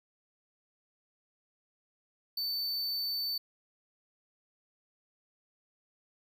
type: tone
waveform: square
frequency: 4533 Hz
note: C#8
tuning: 38 cents sharp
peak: -32 dBFS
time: 2.37-3.38 s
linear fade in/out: 5 ms
effects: none